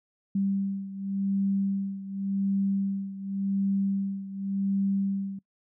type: beating tone pair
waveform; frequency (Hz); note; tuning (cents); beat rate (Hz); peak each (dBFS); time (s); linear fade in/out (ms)
sine; 196 / 196.89; G3 / G3; 0 / +8; 0.89; -27 / -31; 0.35-5.39; 5
effects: noise-tail reverb RT60 0.1 s tail -23 dB re dry